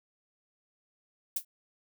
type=noise with exponential decay; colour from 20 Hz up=violet; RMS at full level=-25 dBFS; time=1.36-1.45 s; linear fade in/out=5 ms; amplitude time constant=18 ms; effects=none